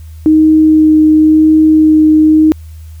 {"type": "tone with vibrato", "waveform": "sine", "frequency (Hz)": 311.1, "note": "D#4", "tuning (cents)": 0, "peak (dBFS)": -3, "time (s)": [0.26, 2.52], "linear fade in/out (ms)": 0, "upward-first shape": "sine", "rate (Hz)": 0.95, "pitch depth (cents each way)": 9, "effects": ["added 79 Hz sine -27 dBFS peak until 3 s", "white hiss -48 dBFS RMS until 3 s"]}